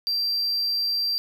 triangle tone, 4711 Hz, D8, 5 cents sharp, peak -21 dBFS, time 0.07-1.18 s, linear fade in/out 0 ms, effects none

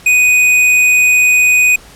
triangle tone with tanh clipping, 2489 Hz, D#7, in tune, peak -8 dBFS, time 0.06-1.76 s, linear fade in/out 5 ms, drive 18 dB, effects pink hiss -39 dBFS RMS until 1.95 s + low-pass 12000 Hz 12 dB/octave

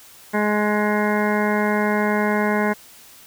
harmonic tone with a mistuned harmonic, 209.6 Hz, G#3, 16 cents sharp, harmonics 1 / 2 / 3 / 4 / 5 / 7 / 8 / 9 / 10, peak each -21 / -24 / -26 / -27 / -28 / -29 / -30 / -31 / -31 dBFS, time 0.33-2.74 s, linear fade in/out 20 ms, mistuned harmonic 10, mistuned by +20 cents, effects white hiss -46 dBFS RMS until 3.26 s

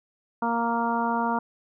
harmonic tone, 233.1 Hz, A#3, in tune, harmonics 1 / 2 / 3 / 4 / 5 / 6, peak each -28 / -34 / -31 / -26 / -33 / -34 dBFS, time 0.42-1.39 s, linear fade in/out 5 ms, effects none

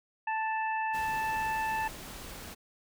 harmonic tone, 880 Hz, A5, in tune, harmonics 1 / 2 / 3, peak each -30 / -36 / -40 dBFS, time 0.27-1.88 s, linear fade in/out 5 ms
pink noise, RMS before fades -44 dBFS, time 0.93-2.55 s, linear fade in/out 20 ms
effects none

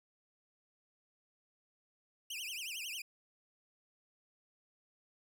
sawtooth tone with vibrato, 2743 Hz, F7, 32 cents flat, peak -37 dBFS, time 2.3-3.02 s, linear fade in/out 5 ms, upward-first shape triangle, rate 11 Hz, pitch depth 290 cents each way, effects none

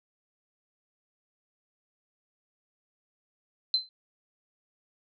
sine tone with exponential decay, 4082 Hz, C8, 44 cents flat, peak -18 dBFS, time 3.74-3.89 s, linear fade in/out 1 ms, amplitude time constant 32 ms, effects none

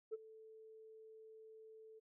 sine tone with ADSR envelope, 440 Hz, A4, in tune, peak -37 dBFS, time 0.11-2 s, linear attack 27 ms, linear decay 27 ms, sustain -19 dB, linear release 19 ms, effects tanh soft clip ceiling -37 dBFS

